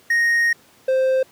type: tone pair in turn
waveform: triangle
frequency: 1864.7 / 523.3 Hz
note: A#6 / C5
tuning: 0 / 0 cents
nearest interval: octave + minor seventh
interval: 2200 cents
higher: first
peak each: -13 dBFS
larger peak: neither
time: 0.1-0.53 / 0.88-1.23 s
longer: first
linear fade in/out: 5 ms
effects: pink hiss -52 dBFS RMS until 1.31 s + high-pass 150 Hz 12 dB/octave